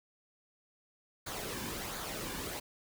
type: noise with flanger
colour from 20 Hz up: pink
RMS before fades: -40 dBFS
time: 1.26-2.6 s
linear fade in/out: 10 ms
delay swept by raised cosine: 0.36 to 1.56 ms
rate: 1.4 Hz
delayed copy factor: -0.5
effects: none